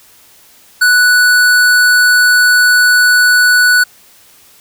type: tone with hard clipping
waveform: sine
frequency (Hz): 1480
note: F#6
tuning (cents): 0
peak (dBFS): -7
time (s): 0.81-3.84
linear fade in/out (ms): 10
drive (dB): 18
effects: white hiss -44 dBFS RMS until 4.6 s